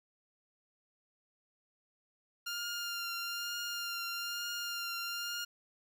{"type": "tone with vibrato", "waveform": "15% pulse", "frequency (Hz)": 1400, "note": "F6", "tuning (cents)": 4, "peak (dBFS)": -30, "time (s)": [2.46, 5.45], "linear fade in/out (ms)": 10, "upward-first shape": "triangle", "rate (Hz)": 1.1, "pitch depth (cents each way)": 22, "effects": []}